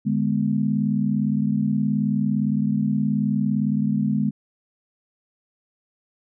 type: chord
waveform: sine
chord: G# diminished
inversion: second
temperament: equal with one note detuned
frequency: 149.4 / 207.7 / 246.9 Hz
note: D3 / G#3 / B3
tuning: +30 / 0 / 0 cents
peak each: -25 / -21 / -25 dBFS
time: 0.05-4.31 s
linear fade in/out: 20 ms
effects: none